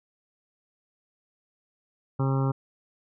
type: harmonic tone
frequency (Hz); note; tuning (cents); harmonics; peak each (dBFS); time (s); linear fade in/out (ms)
134.8; C#3; -48; 1 / 2 / 3 / 4 / 6 / 7 / 8 / 9 / 10; -23 / -31 / -34 / -37 / -39 / -39 / -41 / -40 / -42; 2.19-2.52; 10
effects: none